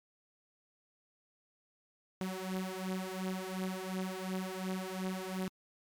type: beating tone pair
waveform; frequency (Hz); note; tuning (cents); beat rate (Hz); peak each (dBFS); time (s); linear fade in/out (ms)
sawtooth; 185.9 / 188.7; F#3 / F#3; +8 / +34; 2.8; -35 / -35; 2.21-5.48; 0
effects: MP3 96 kbps